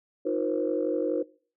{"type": "tone cluster", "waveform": "sine", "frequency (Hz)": [312, 357, 477.2, 529], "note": ["D#4", "F4", "A#4", "C5"], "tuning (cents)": [5, 38, 41, 19], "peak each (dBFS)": -30, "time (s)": [0.25, 1.23], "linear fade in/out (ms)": 10, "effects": ["noise-tail reverb RT60 0.4 s tail -20 dB re dry", "tanh soft clip ceiling -15 dBFS"]}